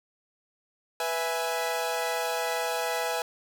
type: chord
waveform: sawtooth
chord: E major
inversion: second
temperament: equal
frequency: 493.9 / 659.3 / 830.6 Hz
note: B4 / E5 / G#5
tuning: 0 / 0 / 0 cents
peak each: -28 dBFS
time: 1-3.22 s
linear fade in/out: 2 ms
effects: none